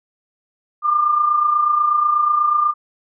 sine tone pair together, 1174.7 / 1202.9 Hz, D6 / D6, 0 / +41 cents, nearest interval unison, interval 41 cents, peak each -22 / -14 dBFS, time 0.82-2.74 s, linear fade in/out 50 ms, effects none

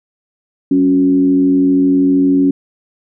sine tone with frequency modulation, 277.2 Hz, C#4, in tune, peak -8 dBFS, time 0.71-2.51 s, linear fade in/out 5 ms, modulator 87.2 Hz, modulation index 0.53, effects none

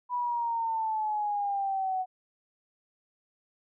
sine exponential sweep, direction down, 987.8 to 740 Hz, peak -27 dBFS, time 0.09-2.06 s, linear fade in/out 50 ms, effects none

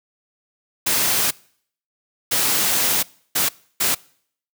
white noise bursts at uneven times, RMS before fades -19 dBFS, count 4, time 0.86-1.31 / 2.31-3.03 / 3.35-3.49 / 3.8-3.95 s, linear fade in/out 10 ms, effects noise-tail reverb RT60 0.6 s tail -24 dB re dry + high-pass 100 Hz 12 dB/octave

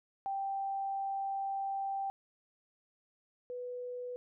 sine tone pair in turn, 784 / 493.9 Hz, G5 / B4, 0 / 0 cents, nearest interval minor sixth, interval 800 cents, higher first, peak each -33 / -38 dBFS, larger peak first, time 0.26-2.1 / 3.5-4.16 s, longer first, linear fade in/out 0 ms, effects none

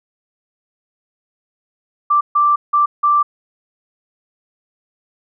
sine tone bursts at uneven times, 1174.7 Hz, D6, in tune, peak -10 dBFS, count 4, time 2.1-2.21 / 2.35-2.56 / 2.73-2.86 / 3.03-3.23 s, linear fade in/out 10 ms, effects none

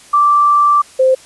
sine tone pair in turn, 1170 / 521.2 Hz, D6 / C5, -7 / -7 cents, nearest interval octave + major second, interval 1400 cents, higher first, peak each -7 dBFS, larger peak neither, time 0.13-0.82 / 0.99-1.15 s, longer first, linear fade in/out 10 ms, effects white hiss -41 dBFS RMS until 1.25 s + resampled to 24000 Hz

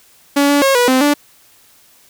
sawtooth tone with pitch steps, 283.6 / 286.5 / 543 / 488.1 / 258.9 / 290.9 Hz, C#4 / D4 / C#5 / B4 / C4 / D4, +40 / -43 / -36 / -20 / -18 / -16 cents, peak -6 dBFS, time 0.36-1.14 s, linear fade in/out 10 ms, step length 130 ms, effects white hiss -49 dBFS RMS until 2.09 s

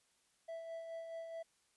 triangle tone with tremolo, 659.3 Hz, E5, in tune, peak -40 dBFS, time 0.48-1.43 s, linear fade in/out 10 ms, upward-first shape sine, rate 4.7 Hz, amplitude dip 40%, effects white hiss -75 dBFS RMS until 1.76 s + resampled to 24000 Hz

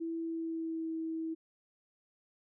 sine tone with pitch glide, 329.8 to 323.4 Hz, E4 to E4, +1 to -33 cents, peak -34 dBFS, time 0-1.35 s, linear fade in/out 20 ms, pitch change -34 cents, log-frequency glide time 0.18-0.93 s, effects none

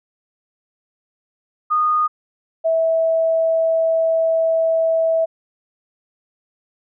sine tone pair in turn, 1231 / 652.1 Hz, D#6 / E5, -19 / -19 cents, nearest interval major seventh, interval 1100 cents, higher first, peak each -14 dBFS, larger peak neither, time 1.7-2.08 / 2.64-5.26 s, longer second, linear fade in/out 20 ms, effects none

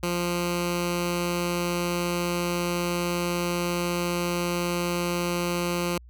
10% pulse tone with notch filter, 174.61 Hz, F3, in tune, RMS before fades -27 dBFS, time 0.03-5.98 s, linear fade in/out 2 ms, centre 750 Hz, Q 1.8, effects added 60 Hz sine -45 dBFS peak until 6.09 s

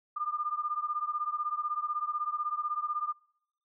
sine beating tone pair, 1200 / 1216 Hz, D6 / D#6, +37 / -40 cents, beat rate 16 Hz, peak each -33 / -34 dBFS, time 0.16-3.13 s, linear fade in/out 10 ms, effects noise-tail reverb RT60 0.7 s tail -26 dB re dry

